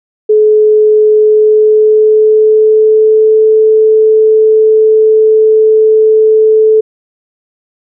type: tone with pitch glide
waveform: sine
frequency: 427.8 to 436 Hz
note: A4 to A4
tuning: -49 to -16 cents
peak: -3 dBFS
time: 0.29-6.81 s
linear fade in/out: 10 ms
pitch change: +33 cents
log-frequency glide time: 1.18-3.42 s
effects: none